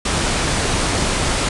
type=low-pass noise; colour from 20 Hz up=pink; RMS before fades=-19 dBFS; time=0.05-1.49 s; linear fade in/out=5 ms; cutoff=10000 Hz; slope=96 dB/octave; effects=none